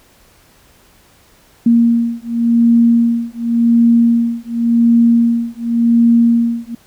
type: beating tone pair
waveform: sine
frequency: 233.1 / 234 Hz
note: A#3 / A#3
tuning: 0 / +7 cents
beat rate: 0.9 Hz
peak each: -12 dBFS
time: 1.66-6.75 s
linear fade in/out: 5 ms
effects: pink hiss -49 dBFS RMS until 6.86 s